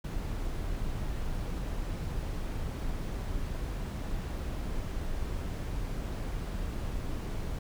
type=noise; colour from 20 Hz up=brown; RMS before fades=-34 dBFS; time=0.04-7.59 s; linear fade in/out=5 ms; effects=none